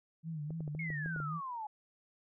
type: tone with vibrato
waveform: sine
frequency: 155.56 Hz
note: D#3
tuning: in tune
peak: -37 dBFS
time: 0.23-1.41 s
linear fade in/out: 50 ms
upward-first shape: sine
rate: 3.7 Hz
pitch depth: 96 cents each way
type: clicks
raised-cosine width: 2 ms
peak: -33 dBFS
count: 8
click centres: 0.506 / 0.606 / 0.678 / 0.75 / 0.903 / 1.06 / 1.162 / 1.202 s
type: exponential sweep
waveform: sine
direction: down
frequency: 2217 to 830.6 Hz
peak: -38 dBFS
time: 0.79-1.67 s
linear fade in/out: 5 ms
effects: none